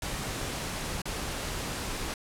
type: noise with dropouts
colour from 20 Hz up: pink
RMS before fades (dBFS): -34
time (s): 0.02-2.14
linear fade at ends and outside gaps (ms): 2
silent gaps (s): 1.018-1.055
effects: low-pass 11000 Hz 12 dB/octave